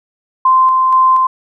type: tone with tremolo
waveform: sine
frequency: 1040 Hz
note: C6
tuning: 11 cents flat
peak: -6 dBFS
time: 0.45-1.27 s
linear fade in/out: 5 ms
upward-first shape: square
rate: 2.1 Hz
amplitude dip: 25%
effects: none